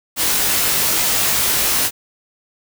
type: noise with comb filter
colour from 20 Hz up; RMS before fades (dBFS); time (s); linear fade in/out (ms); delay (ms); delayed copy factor
white; -17; 0.16-1.91; 50; 19; +0.8
effects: none